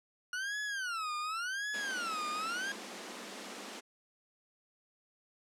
40% pulse tone with vibrato, 1435 Hz, F6, 47 cents sharp, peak -34 dBFS, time 0.33-2.72 s, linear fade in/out 2 ms, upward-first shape sine, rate 0.9 Hz, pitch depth 290 cents each way
pink high-pass noise, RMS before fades -45 dBFS, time 1.73-3.81 s, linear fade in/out 20 ms, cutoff 190 Hz, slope 96 dB/octave
effects low-pass 8000 Hz 12 dB/octave

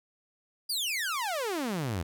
sawtooth exponential sweep, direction down, 4978 to 77.78 Hz, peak -26 dBFS, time 0.69-2.03 s, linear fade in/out 10 ms, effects none

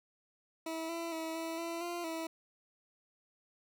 20% pulse tone with pitch steps, 324.3 / 334.7 / 323.3 / 327.3 / 335.5 / 346.4 / 325.7 Hz, E4 / E4 / E4 / E4 / E4 / F4 / E4, -28 / +26 / -34 / -12 / +31 / -14 / -21 cents, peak -32 dBFS, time 0.66-2.27 s, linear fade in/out 5 ms, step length 230 ms, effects none

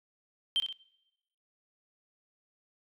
sine tone with echo, 3136 Hz, G7, in tune, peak -23 dBFS, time 0.56-0.6 s, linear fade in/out 0 ms, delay 63 ms, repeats 2, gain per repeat -7 dB, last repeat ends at 0.726 s, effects noise-tail reverb RT60 1.0 s tail -26 dB re dry + tanh soft clip ceiling -22 dBFS

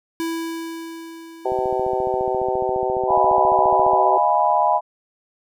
square tone with exponential decay, 329.6 Hz, E4, in tune, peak -22 dBFS, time 0.2-3.01 s, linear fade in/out 0 ms, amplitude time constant 610 ms
harmonic tone, 127.5 Hz, C3, 44 cents flat, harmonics 3 / 4 / 5 / 6 / 7, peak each -23 / -26 / -27 / -25 / -28 dBFS, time 1.45-4.18 s, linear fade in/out 5 ms
click train, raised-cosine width 2 ms, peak -20 dBFS, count 36, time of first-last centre 1.52-3.934 s, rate 14.5 Hz
sine chord, F half-diminished seventh, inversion third, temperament equal, 622.3 / 698.5 / 830.6 / 987.8 Hz, Eb5 / F5 / Ab5 / Cb6, 0 / 0 / 0 / 0 cents, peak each -22 / -21 / -19 / -19 dBFS, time 3.07-4.81 s, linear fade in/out 50 ms
effects none

